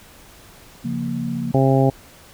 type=chord; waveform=sine; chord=Bb minor; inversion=first; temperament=equal; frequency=138.59 / 174.61 / 233.1 Hz; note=Db3 / F3 / Bb3; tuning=0 / 0 / 0 cents; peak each=-28 / -28 / -24 dBFS; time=0.84-1.52 s; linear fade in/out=10 ms
type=harmonic tone; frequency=134.1 Hz; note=C3; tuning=43 cents sharp; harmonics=1 / 2 / 3 / 4 / 5 / 6; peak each=-16 / -19 / -21 / -22 / -23 / -24 dBFS; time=1.54-1.9 s; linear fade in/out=5 ms
effects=pink hiss -46 dBFS RMS until 2.33 s

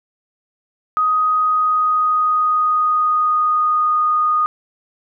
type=tone with pitch glide; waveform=sine; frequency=1252 to 1233.3 Hz; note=D#6 to D#6; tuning=+10 to -16 cents; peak=-13 dBFS; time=0.97-4.46 s; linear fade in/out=0 ms; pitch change=-26 cents; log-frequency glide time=1.28-3.96 s; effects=none

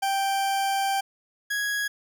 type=tone pair in turn; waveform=40% pulse; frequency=784 / 1661.2 Hz; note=G5 / G#6; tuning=0 / 0 cents; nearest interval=octave + minor second; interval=1300 cents; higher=second; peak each=-22 / -24 dBFS; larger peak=first; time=0.02-1.01 / 1.5-1.88 s; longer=first; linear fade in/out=10 ms; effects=none

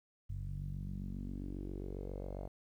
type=tone with low-pass filter sweep; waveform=sawtooth; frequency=47.39 Hz; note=F#1; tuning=42 cents sharp; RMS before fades=-42 dBFS; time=0.29-2.48 s; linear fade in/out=10 ms; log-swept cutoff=110 to 660 Hz; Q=3.6; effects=12-bit

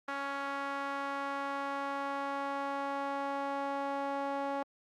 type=tone with band-pass filter sweep; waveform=sawtooth; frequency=278.3 Hz; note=C#4; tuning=7 cents sharp; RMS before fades=-36 dBFS; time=0.08-4.63 s; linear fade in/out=5 ms; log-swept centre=1300 to 780 Hz; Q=1.7; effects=Opus 48 kbps

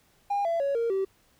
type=tone with pitch steps; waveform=triangle; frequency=808 / 671.6 / 558.3 / 464.1 / 385.8 Hz; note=G#5 / E5 / C#5 / A#4 / G4; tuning=-48 / +32 / +12 / -8 / -28 cents; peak=-21 dBFS; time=0.3-1.05 s; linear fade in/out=10 ms; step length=150 ms; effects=tanh soft clip ceiling -20 dBFS + pink hiss -64 dBFS RMS until 1.39 s

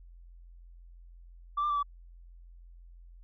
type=tone with pitch steps; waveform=sine; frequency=1166 / 1192 / 1161 / 1149 Hz; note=D6 / D6 / D6 / D6; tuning=-13 / +25 / -20 / -38 cents; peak=-25 dBFS; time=1.57-1.83 s; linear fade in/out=10 ms; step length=65 ms; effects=tanh soft clip ceiling -24 dBFS + added 43 Hz sine -49 dBFS peak until 3.23 s

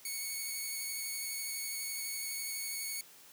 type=tone with vibrato; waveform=5% pulse; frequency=2217 Hz; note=C#7; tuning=in tune; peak=-27 dBFS; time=0.05-3.01 s; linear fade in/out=2 ms; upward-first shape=sine; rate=12 Hz; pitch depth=10 cents each way; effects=white hiss -57 dBFS RMS until 3.32 s + high-pass 100 Hz 12 dB/octave

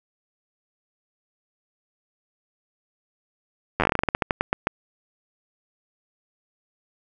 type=slowing click train; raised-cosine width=0.5 ms; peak=-5 dBFS; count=18; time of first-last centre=3.8-4.671 s; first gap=10 ms; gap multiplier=1.18; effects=none

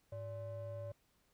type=ring-modulated tone; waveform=triangle; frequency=235.5 Hz; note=A#3; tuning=18 cents sharp; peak=-37 dBFS; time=0.12-0.92 s; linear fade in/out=5 ms; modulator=340 Hz; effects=pink hiss -75 dBFS RMS until 1.33 s

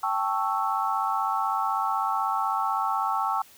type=chord; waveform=sine; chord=A dominant seventh; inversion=third; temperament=equal; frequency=784 / 880 / 1108.7 / 1318.5 Hz; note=G5 / A5 / C#6 / E6; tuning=0 / 0 / 0 / 0 cents; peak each=-29 dBFS; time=0.03-3.42 s; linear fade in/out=5 ms; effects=white hiss -53 dBFS RMS until 3.57 s

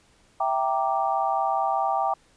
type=chord; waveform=sine; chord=E half-diminished seventh; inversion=none; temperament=equal; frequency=659.3 / 784 / 932.3 / 1174.7 Hz; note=E5 / G5 / Bb5 / D6; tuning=0 / 0 / 0 / 0 cents; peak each=-29 / -24 / -29 / -29 dBFS; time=0.4-2.14 s; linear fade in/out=5 ms; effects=pink hiss -60 dBFS RMS until 2.36 s + resampled to 22050 Hz

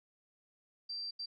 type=tone bursts at uneven times; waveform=sine; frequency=4699 Hz; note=D8; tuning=in tune; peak=-38 dBFS; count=2; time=0.89-1.11 / 1.19-1.26 s; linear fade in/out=10 ms; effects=none

